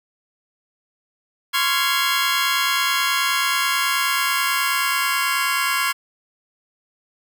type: chord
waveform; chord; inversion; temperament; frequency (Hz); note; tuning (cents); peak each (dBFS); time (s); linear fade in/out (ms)
20% pulse; Db major seventh; third; just; 1039.4 / 1108.7 / 1385.9 / 1663.1; C6 / Db6 / F6 / Ab6; -12 / 0 / -14 / +2; -19; 1.53-5.93; 20
effects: none